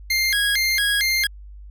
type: tone with vibrato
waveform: 25% pulse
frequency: 1864.7 Hz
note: A#6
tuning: in tune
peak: -14 dBFS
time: 0.1-1.27 s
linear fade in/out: 5 ms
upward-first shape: square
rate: 2.2 Hz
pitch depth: 210 cents each way
effects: added 50 Hz sine -37 dBFS peak until 1.7 s